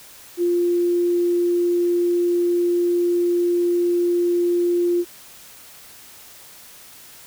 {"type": "tone", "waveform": "sine", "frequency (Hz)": 349.2, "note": "F4", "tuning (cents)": 0, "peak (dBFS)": -16, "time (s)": [0.37, 5.05], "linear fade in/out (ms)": 50, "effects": ["white hiss -44 dBFS RMS until 7.26 s"]}